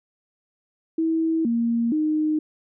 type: tone with pitch steps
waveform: sine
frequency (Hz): 324.1 / 233 / 307.9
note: E4 / A#3 / D#4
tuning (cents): -29 / -1 / -18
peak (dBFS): -19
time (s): 0.98-2.39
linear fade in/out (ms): 5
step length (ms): 470
effects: none